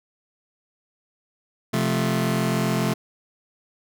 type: chord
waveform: sawtooth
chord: F major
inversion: second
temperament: just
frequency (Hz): 130.96 / 174.61 / 218.3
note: C3 / F3 / A3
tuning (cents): +2 / 0 / -13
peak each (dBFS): -21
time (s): 1.73-2.94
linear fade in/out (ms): 10
effects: none